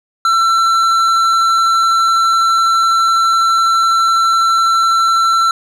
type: tone with tanh clipping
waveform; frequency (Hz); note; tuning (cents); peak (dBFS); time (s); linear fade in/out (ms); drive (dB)
sine; 1344; E6; +33; -11; 0.25-5.51; 2; 11
effects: none